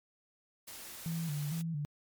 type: noise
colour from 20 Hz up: white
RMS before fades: -47 dBFS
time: 0.67-1.62 s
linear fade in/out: 10 ms
type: tone with vibrato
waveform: sine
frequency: 155.56 Hz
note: D#3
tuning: in tune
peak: -33 dBFS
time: 1.06-1.85 s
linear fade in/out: 0 ms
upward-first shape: square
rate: 2.2 Hz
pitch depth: 100 cents each way
effects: MP3 96 kbps